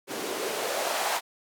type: noise with band-pass filter sweep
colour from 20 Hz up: blue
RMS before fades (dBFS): -30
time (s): 0.07-1.21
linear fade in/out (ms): 50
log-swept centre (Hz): 310 to 780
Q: 2.5
effects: none